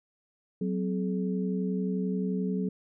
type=tone cluster; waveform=sine; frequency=186.1 / 257.5 / 426.3 Hz; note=F#3 / C4 / G#4; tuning=+10 / -28 / +45 cents; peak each=-28 / -35 / -35 dBFS; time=0.61-2.69 s; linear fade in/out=5 ms; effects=none